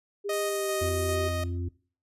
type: tone with pitch glide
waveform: sine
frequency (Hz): 403.9 to 384.5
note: G#4 to G4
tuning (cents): -48 to -33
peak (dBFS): -30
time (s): 0.24-1.29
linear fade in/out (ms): 20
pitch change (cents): -85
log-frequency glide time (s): 0.41-0.83
type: tone with tremolo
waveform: sawtooth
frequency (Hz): 622.3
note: D#5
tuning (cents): 0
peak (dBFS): -25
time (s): 0.29-1.44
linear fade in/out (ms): 5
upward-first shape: square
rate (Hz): 2.5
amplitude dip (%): 25
type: band-pass noise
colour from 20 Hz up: pink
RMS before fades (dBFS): -41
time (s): 0.33-1.15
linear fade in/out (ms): 0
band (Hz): 5900 to 13000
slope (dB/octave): 48
type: harmonic tone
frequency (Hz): 87.7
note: F2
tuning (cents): +8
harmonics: 1 / 3 / 4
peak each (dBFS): -29 / -39 / -41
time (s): 0.81-1.69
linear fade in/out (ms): 10
effects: noise-tail reverb RT60 0.4 s tail -19 dB re dry + resampled to 32000 Hz